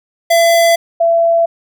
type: tone pair in turn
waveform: square / sine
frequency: 674 / 671.3 Hz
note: E5 / E5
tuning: +38 / +31 cents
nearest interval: unison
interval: 7 cents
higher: first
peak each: -8 dBFS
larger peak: neither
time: 0.3-0.76 / 1-1.46 s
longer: neither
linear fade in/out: 10 ms
effects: none